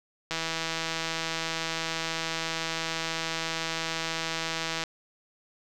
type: click train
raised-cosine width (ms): 0.2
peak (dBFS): -13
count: 739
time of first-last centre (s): 0.31-4.838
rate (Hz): 163
effects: none